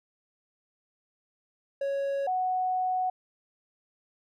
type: tone pair in turn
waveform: triangle / sine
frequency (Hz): 554.4 / 740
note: C#5 / F#5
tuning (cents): 0 / 0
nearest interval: perfect fourth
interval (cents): 500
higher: second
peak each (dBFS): -25 / -25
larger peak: neither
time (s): 1.81-2.27 / 2.27-3.1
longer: second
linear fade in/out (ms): 5
effects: none